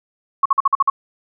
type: tone bursts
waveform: sine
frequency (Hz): 1100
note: C#6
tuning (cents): -14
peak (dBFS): -10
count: 7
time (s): 0.43-0.9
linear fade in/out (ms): 5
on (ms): 26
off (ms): 48
effects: none